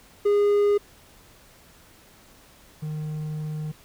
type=tone pair in turn; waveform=triangle; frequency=409.8 / 153.5 Hz; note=G#4 / D#3; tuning=-23 / -23 cents; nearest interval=octave + perfect fourth; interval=1700 cents; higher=first; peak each=-15 / -26 dBFS; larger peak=first; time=0.25-0.78 / 2.82-3.72 s; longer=second; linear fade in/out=10 ms; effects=pink hiss -53 dBFS RMS until 3.84 s